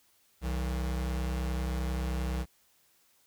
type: tone pair together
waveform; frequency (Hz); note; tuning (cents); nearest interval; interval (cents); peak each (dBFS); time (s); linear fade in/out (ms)
square; 63.4 / 160.3; B1 / E3; +46 / -48; octave + major third; 1606; -31 / -40; 0.41-2.46; 50
effects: white hiss -67 dBFS RMS until 3.26 s